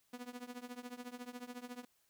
sawtooth tone with tremolo, 245.9 Hz, B3, 7 cents flat, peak -38 dBFS, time 0.13-1.85 s, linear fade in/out 5 ms, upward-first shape triangle, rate 14 Hz, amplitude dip 95%, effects white hiss -75 dBFS RMS until 2.09 s

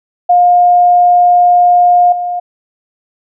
sine tone with level steps, 710 Hz, F5, 28 cents sharp, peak -4 / -14 dBFS, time 0.29-2.4 s, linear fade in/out 10 ms, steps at 2.12 s, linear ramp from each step 5 ms, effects none

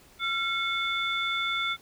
sine tone cluster, 1368 / 2182 / 3508 Hz, F6 / C#7 / A7, -36 / -28 / -6 cents, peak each -30 dBFS, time 0.19-1.77 s, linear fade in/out 50 ms, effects tanh soft clip ceiling -17 dBFS + pink hiss -56 dBFS RMS until 1.81 s

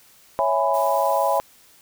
sine chord, C# minor seventh, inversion none, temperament equal with one note detuned, 554.4 / 659.3 / 830.6 / 995.8 Hz, C#5 / E5 / G#5 / B5, 0 / 0 / 0 / +14 cents, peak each -23 dBFS, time 0.39-1.4 s, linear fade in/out 0 ms
blue noise, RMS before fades -38 dBFS, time 0.73-1.4 s, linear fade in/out 20 ms
effects white hiss -53 dBFS RMS until 1.81 s

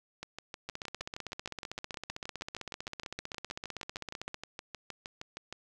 two click trains, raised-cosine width 0.2 ms, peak -21 / -23 dBFS, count 58 / 35, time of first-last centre 0.69-4.344 / 0.23-5.526 s, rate 15.6 / 6.42 Hz, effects none

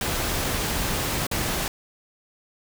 pink noise with dropouts, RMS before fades -26 dBFS, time 0.01-1.68 s, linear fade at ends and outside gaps 2 ms, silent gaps 1.268-1.313 s, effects none

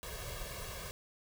pink noise with comb filter, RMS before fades -43 dBFS, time 0.03-0.91 s, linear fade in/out 0 ms, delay 1.8 ms, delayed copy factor +1, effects none

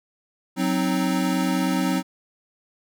square chord, C diminished, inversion second, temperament equal, 185 / 261.6 / 311.1 Hz, Gb3 / C4 / Eb4, 0 / 0 / 0 cents, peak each -25 / -25 / -27 dBFS, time 0.56-2.03 s, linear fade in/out 50 ms, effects none

